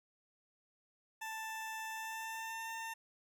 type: tone with pitch glide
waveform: 20% pulse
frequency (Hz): 883 to 903.6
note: A5 to A5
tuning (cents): +6 to +46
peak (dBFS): -36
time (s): 1.21-2.94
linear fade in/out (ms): 10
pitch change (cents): +40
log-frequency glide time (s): 1.9-2.7
effects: none